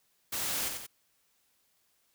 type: noise with echo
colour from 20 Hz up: white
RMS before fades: -34 dBFS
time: 0.32-0.69 s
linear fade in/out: 10 ms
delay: 89 ms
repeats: 2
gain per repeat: -5 dB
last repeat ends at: 0.868 s
effects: white hiss -72 dBFS RMS until 2.14 s